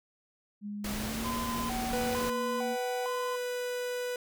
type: tone with pitch glide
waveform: sine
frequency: 206.1 to 234 Hz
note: G#3 to A#3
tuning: -13 to +7 cents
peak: -35 dBFS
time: 0.61-2.77 s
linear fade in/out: 50 ms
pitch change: +220 cents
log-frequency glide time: 0.9-1.31 s
type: noise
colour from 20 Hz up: pink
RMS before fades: -37 dBFS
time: 0.84-2.3 s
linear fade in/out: 5 ms
type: tone with vibrato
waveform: triangle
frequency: 880 Hz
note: A5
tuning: in tune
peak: -33 dBFS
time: 1.24-3.37 s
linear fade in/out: 20 ms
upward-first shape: square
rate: 1.1 Hz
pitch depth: 260 cents each way
type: tone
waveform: 45% pulse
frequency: 493.9 Hz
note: B4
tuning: in tune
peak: -32 dBFS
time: 1.93-4.16 s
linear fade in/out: 2 ms
effects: none